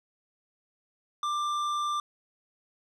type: tone with tanh clipping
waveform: sine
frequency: 1185 Hz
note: D6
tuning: 15 cents sharp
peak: -29 dBFS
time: 1.23-2 s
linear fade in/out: 2 ms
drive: 12 dB
effects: none